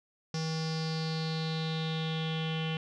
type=tone with low-pass filter sweep; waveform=square; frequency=160 Hz; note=D#3; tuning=49 cents sharp; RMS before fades=-33 dBFS; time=0.34-2.77 s; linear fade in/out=2 ms; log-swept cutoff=5400 to 3000 Hz; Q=6.2; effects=none